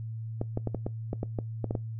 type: clicks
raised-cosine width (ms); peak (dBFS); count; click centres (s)
2; -17; 11; 0.414 / 0.574 / 0.673 / 0.747 / 0.865 / 1.131 / 1.231 / 1.388 / 1.643 / 1.709 / 1.752
effects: noise-tail reverb RT60 0.2 s tail -22 dB re dry + added 112 Hz sine -34 dBFS peak until 1.99 s